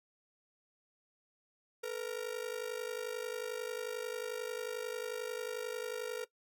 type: ring-modulated tone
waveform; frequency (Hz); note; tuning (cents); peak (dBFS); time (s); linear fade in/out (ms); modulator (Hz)
45% pulse; 466.2; A#4; 0; -34; 1.83-6.25; 10; 25.6
effects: noise-tail reverb RT60 0.1 s tail -19 dB re dry